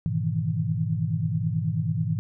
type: chord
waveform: sine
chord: E major seventh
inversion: first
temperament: equal with one note detuned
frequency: 103.83 / 122.26 / 155.56 / 164.81 Hz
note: G#2 / B2 / D#3 / E3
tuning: 0 / -17 / 0 / 0 cents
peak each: -29 / -30 / -28 / -28 dBFS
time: 0.06-2.19 s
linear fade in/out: 0 ms
effects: none